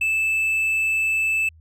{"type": "tone", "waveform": "triangle", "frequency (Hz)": 2630, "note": "E7", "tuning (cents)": -5, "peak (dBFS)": -17, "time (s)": [0.01, 1.49], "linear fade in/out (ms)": 5, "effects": ["added 80 Hz sine -47 dBFS peak until 1.6 s"]}